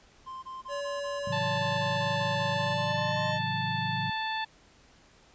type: tone bursts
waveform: triangle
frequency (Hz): 1046.5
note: C6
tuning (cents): 0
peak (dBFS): -36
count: 16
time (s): 0.26-3.325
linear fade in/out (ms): 20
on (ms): 170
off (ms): 23
type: tone with pitch glide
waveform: square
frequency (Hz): 569 to 613.4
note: C#5 to D#5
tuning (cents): +45 to -25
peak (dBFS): -33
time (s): 0.68-3.4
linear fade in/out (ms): 50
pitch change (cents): +130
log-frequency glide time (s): 2.51-3.26
type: chord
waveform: sine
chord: F# minor seventh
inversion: first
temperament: equal with one note detuned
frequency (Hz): 110 / 136.21 / 164.81 / 185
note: A2 / C#3 / E3 / F#3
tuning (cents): 0 / -30 / 0 / 0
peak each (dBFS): -37 / -36 / -38 / -39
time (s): 1.27-4.1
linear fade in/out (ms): 5
type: harmonic tone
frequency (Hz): 880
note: A5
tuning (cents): 0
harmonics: 1 / 2 / 3 / 4 / 5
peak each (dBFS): -32 / -35 / -40 / -38 / -44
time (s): 1.32-4.45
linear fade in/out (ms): 10
effects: pink hiss -59 dBFS RMS until 5.34 s + resampled to 16000 Hz